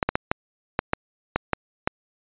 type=clicks; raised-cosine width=0.5 ms; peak=-5 dBFS; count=9; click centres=0.028 / 0.09 / 0.155 / 0.315 / 0.791 / 0.934 / 1.36 / 1.533 / 1.875 s; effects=resampled to 8000 Hz